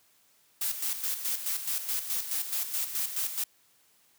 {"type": "noise with tremolo", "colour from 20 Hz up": "blue", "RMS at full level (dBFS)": -30, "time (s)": [0.61, 3.44], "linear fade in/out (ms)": 5, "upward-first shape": "square", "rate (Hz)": 4.7, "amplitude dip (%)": 60, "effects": ["white hiss -65 dBFS RMS until 4.18 s", "high-pass 80 Hz 12 dB/octave"]}